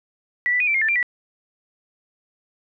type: tone with pitch steps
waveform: sine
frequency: 1956 / 1978 / 2473 / 2337 / 2133 / 1772 / 2369 / 1954 Hz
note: B6 / B6 / D#7 / D7 / C7 / A6 / D7 / B6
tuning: -17 / +2 / -11 / -9 / +33 / +12 / +14 / -19 cents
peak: -17 dBFS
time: 0.46-1.028 s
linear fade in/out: 0 ms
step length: 71 ms
effects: none